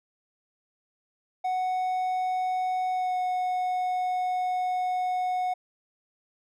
triangle tone with pitch glide, 740 to 732.8 Hz, F#5 to F#5, 0 to -17 cents, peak -23 dBFS, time 1.44-5.54 s, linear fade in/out 10 ms, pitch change -17 cents, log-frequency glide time 2.92-3.17 s, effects none

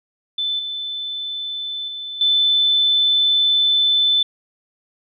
sine tone with level steps, 3519 Hz, A7, in tune, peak -19 / -24 / -27 / -13 dBFS, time 0.38-4.23 s, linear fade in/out 5 ms, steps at 0.59 / 1.88 / 2.21 s, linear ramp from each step 2 ms, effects none

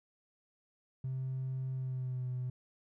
triangle tone with pitch glide, 131 to 126.17 Hz, C3 to B2, +2 to +37 cents, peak -31 dBFS, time 1.04-2.5 s, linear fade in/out 5 ms, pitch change -65 cents, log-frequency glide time 1.73-2.28 s, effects tanh soft clip ceiling -31 dBFS

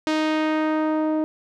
sawtooth tone with low-pass filter sweep, 311.1 Hz, D#4, in tune, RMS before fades -22 dBFS, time 0.07-1.24 s, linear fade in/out 0 ms, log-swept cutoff 5100 to 630 Hz, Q 0.94, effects none

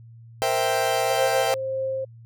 40% pulse chord, C dominant seventh, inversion third, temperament equal, 466.2 / 523.3 / 659.3 / 784 Hz, Bb4 / C5 / E5 / G5, 0 / 0 / 0 / 0 cents, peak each -28 / -26 / -25 / -24 dBFS, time 0.42-1.54 s, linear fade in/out 0 ms
sine tone with tremolo, 530 Hz, C5, 22 cents sharp, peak -23 dBFS, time 1.1-2.05 s, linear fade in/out 10 ms, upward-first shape triangle, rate 1.7 Hz, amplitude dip 35%
effects added 115 Hz sine -43 dBFS peak until 2.25 s

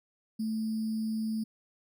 sine tone with sample-and-hold, 220 Hz, A3, in tune, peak -29 dBFS, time 0.39-1.44 s, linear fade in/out 10 ms, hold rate 4900 Hz, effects none

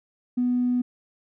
triangle tone with tanh clipping, 246.9 Hz, B3, in tune, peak -20 dBFS, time 0.37-0.82 s, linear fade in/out 10 ms, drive 4 dB, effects none

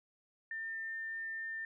sine tone, 1801 Hz, A6, 40 cents sharp, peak -38 dBFS, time 0.51-1.65 s, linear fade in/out 2 ms, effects none

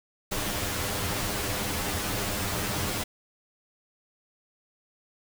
pink noise with comb filter, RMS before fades -30 dBFS, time 0.31-3.04 s, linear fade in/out 10 ms, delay 9.9 ms, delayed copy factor +0.85, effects none

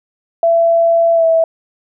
sine tone with pitch glide, 670 to 654.7 Hz, E5 to E5, +28 to -12 cents, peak -8 dBFS, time 0.43-1.44 s, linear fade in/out 2 ms, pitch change -40 cents, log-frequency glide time 1.14-1.25 s, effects none

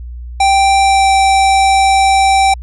square tone with pitch glide, 784 to 778.6 Hz, G5 to G5, 0 to -12 cents, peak -8 dBFS, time 0.4-2.54 s, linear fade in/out 5 ms, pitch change -12 cents, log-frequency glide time 0.81-1.1 s, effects added 60 Hz sine -24 dBFS peak until 2.62 s + resampled to 24000 Hz

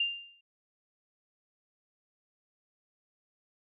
sine tone with exponential decay, 2794 Hz, F7, in tune, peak -24 dBFS, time 0-0.41 s, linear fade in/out 5 ms, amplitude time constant 89 ms, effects none

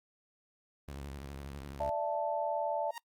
sawtooth tone with vibrato, 69.6 Hz, C#2, 8 cents sharp, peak -37 dBFS, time 0.88-1.9 s, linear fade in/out 0 ms, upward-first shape square, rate 12 Hz, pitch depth 75 cents each way
sine chord, D suspended second, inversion none, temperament equal with one note detuned, 587.3 / 666.9 / 880 Hz, D5 / E5 / A5, 0 / +20 / 0 cents, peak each -35 dBFS, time 1.8-2.91 s, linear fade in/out 5 ms
sawtooth tone with exponential growth, 934 Hz, A#5, 3 cents sharp, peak -33 dBFS, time 2.87-2.98 s, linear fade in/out 2 ms, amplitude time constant 22 ms
effects noise-tail reverb RT60 0.1 s tail -24 dB re dry + Opus 32 kbps

